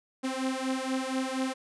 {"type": "beating tone pair", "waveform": "sawtooth", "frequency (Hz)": [260, 264.2], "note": ["C4", "C4"], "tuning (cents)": [-11, 17], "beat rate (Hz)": 4.2, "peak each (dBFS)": -28, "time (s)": [0.23, 1.54], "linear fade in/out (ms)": 20, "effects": ["resampled to 24000 Hz"]}